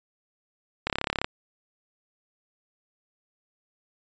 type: click train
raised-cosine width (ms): 0.3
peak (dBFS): -9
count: 14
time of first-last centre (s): 0.87-1.245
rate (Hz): 34.7
effects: resampled to 16000 Hz